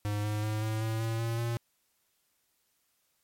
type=tone with pitch steps; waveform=square; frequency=103.83 / 105.64 / 107.49 / 109.37 / 111.28 / 113.23 / 115.21 / 117.22 Hz; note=G#2 / G#2 / A2 / A2 / A2 / A#2 / A#2 / A#2; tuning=0 / +30 / -40 / -10 / +20 / -50 / -20 / +10 cents; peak=-30 dBFS; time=0.05-1.57 s; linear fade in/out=0 ms; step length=190 ms; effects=white hiss -74 dBFS RMS until 3.23 s + MP3 64 kbps